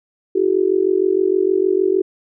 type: tone with amplitude modulation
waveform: sine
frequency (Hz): 378.9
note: F#4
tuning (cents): +41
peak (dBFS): -9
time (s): 0.35-2.02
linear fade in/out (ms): 10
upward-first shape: sine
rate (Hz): 46.5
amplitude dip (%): 95
effects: none